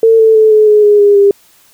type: tone with pitch steps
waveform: sine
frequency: 450.9 / 443.4 / 436 / 428.8 / 421.7 / 414.7 / 407.8 / 401 Hz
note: A4 / A4 / A4 / A4 / G#4 / G#4 / G#4 / G4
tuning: +42 / +13 / -16 / -45 / +26 / -3 / -32 / +39 cents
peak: -3 dBFS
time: 0.03-1.31 s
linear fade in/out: 2 ms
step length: 160 ms
effects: white hiss -47 dBFS RMS until 1.73 s